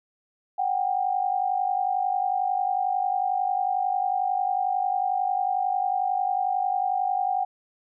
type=tone pair together; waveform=sine; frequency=740 / 791.1 Hz; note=F#5 / G5; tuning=0 / +16 cents; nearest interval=minor second; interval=116 cents; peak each=-25 dBFS; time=0.58-7.45 s; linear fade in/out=10 ms; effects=none